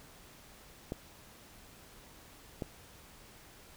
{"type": "clicks", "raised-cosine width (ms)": 2, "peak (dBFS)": -22, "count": 2, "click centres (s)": [0.921, 2.622], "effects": ["pink hiss -56 dBFS RMS until 3.76 s"]}